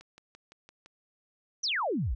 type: click train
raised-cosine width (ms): 0.2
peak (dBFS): -34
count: 6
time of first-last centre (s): 0.01-0.86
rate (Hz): 5.88
type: exponential sweep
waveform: sine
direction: down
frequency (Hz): 6272 to 44.84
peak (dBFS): -27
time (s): 1.63-2.15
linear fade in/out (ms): 10
effects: none